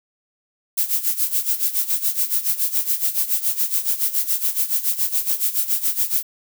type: noise with tremolo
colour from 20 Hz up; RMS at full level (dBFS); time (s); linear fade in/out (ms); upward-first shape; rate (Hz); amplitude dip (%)
violet; -18; 0.77-6.23; 10; sine; 7.1; 80
effects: none